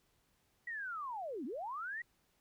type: linear two-way sweep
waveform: sine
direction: down then up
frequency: 1944 to 223 to 1944 Hz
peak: -39 dBFS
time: 0.67-2.02 s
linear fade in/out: 5 ms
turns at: 1.45 s
effects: pink hiss -75 dBFS RMS until 2.4 s